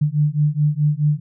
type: beating tone pair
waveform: sine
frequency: 146.83 / 151.53 Hz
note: D3 / D#3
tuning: 0 / -45 cents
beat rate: 4.7 Hz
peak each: -18 dBFS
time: 0.01-1.2 s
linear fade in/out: 10 ms
effects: none